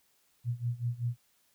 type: tone with tremolo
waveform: sine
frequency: 120 Hz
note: B2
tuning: 49 cents flat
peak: -27 dBFS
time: 0.44-1.17 s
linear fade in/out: 50 ms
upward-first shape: sine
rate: 5.2 Hz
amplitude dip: 90%
effects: white hiss -70 dBFS RMS until 1.54 s